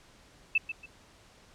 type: tone with echo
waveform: sine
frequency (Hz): 2637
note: E7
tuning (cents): 0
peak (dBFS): -21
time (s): 0.55-0.58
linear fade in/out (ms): 5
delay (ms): 140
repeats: 2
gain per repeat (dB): -11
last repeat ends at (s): 0.86
effects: pink hiss -58 dBFS RMS until 1.54 s + low-pass 8000 Hz 12 dB/octave